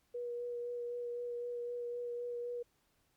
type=tone with vibrato; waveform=sine; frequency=481.5 Hz; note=B4; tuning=44 cents flat; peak=-37 dBFS; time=0.14-2.63 s; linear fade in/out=10 ms; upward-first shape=sine; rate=3.9 Hz; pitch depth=13 cents each way; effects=pink hiss -75 dBFS RMS until 3.16 s + MP3 96 kbps